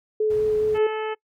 sine tone with vibrato, 428.7 Hz, A4, 45 cents flat, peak -18 dBFS, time 0.2-0.87 s, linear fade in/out 5 ms, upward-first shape sine, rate 4.8 Hz, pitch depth 9 cents each way
brown noise, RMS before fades -35 dBFS, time 0.3-0.78 s, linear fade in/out 5 ms
harmonic tone, 434.4 Hz, A4, 22 cents flat, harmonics 1 / 2 / 3 / 4 / 5 / 6 / 7, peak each -26 / -32 / -36 / -38 / -40 / -42 / -43 dBFS, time 0.74-1.15 s, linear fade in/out 20 ms
effects noise-tail reverb RT60 0.1 s tail -23 dB re dry + high-pass 80 Hz 12 dB/octave

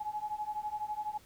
sine beating tone pair, 839 / 851 Hz, G#5 / G#5, +17 / +42 cents, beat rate 12 Hz, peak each -38 / -37 dBFS, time 0-1.18 s, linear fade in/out 10 ms, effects pink hiss -60 dBFS RMS until 1.25 s

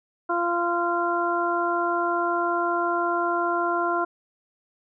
harmonic tone, 345.4 Hz, F4, 19 cents flat, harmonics 1 / 2 / 3 / 4, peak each -27 / -27 / -27 / -27 dBFS, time 0.29-4.05 s, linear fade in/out 10 ms, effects none

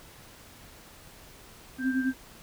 sine tone cluster, 258.4 / 268.3 / 1577 Hz, C4 / C4 / G6, -21 / +44 / +10 cents, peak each -26 / -32 / -34 dBFS, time 1.78-2.14 s, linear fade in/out 50 ms, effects pink hiss -51 dBFS RMS until 2.42 s

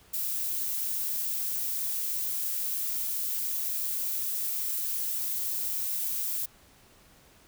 violet noise, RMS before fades -31 dBFS, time 0.13-6.46 s, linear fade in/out 10 ms, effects pink hiss -58 dBFS RMS until 7.47 s

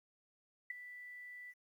sine tone with ADSR envelope, 1975.5 Hz, B6, in tune, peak -35 dBFS, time 0.7-1.54 s, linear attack 5 ms, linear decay 12 ms, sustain -13 dB, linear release 44 ms, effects 12-bit

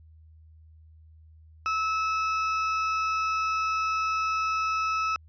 35% pulse tone, 1300 Hz, E6, 24 cents flat, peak -23 dBFS, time 1.66-5.16 s, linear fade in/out 0 ms, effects added 79 Hz sine -50 dBFS peak until 5.28 s + resampled to 11025 Hz

